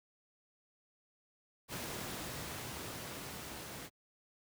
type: noise with level ramp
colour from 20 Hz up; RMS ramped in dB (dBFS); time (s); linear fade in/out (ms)
pink; -41 to -46; 1.68-3.9; 50
effects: high-pass 80 Hz 12 dB/octave